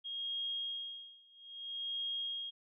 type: tone with tremolo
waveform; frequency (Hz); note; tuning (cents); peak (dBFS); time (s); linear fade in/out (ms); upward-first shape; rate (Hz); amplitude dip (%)
sine; 3258; G#7; -34; -35; 0.04-2.51; 20; sine; 0.61; 95
effects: none